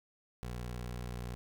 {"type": "tone", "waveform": "20% pulse", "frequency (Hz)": 60.6, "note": "B1", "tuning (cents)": -32, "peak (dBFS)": -34, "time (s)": [0.43, 1.35], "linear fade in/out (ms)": 0, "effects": []}